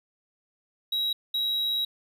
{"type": "tone bursts at uneven times", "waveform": "triangle", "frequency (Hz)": 3854, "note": "B7", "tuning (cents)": -43, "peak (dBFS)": -23, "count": 2, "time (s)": [[0.92, 1.13], [1.34, 1.85]], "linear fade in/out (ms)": 5, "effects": []}